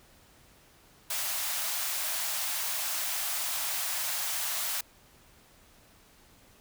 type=high-pass noise; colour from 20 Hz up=white; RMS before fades=-32 dBFS; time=1.1-4.81 s; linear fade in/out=5 ms; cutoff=590 Hz; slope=96 dB/octave; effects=pink hiss -59 dBFS RMS until 6.6 s